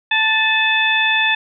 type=harmonic tone with a mistuned harmonic; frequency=880 Hz; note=A5; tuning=in tune; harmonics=1 / 2 / 3 / 4; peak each=-22 / -17 / -18 / -20 dBFS; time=0.11-1.35 s; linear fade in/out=5 ms; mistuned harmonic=3; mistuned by=-39 cents; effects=none